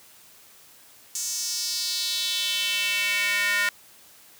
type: tone with high-pass filter sweep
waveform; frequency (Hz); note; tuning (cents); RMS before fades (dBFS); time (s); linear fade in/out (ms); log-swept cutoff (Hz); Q
square; 204.1; G#3; -30; -26; 1.15-3.69; 2; 6700 to 1700; 3.3
effects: white hiss -52 dBFS RMS until 4.39 s + high-pass 60 Hz 12 dB/octave